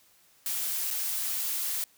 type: noise with dropouts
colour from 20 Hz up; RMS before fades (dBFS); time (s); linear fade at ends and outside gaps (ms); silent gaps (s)
blue; -31; 0.46-1.84; 1; 0.905-0.909
effects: white hiss -62 dBFS RMS until 1.97 s